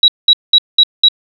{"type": "tone bursts", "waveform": "sine", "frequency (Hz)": 3874, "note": "B7", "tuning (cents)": -34, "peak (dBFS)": -3, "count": 5, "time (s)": [0.03, 1.085], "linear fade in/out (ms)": 2, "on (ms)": 51, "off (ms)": 200, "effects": []}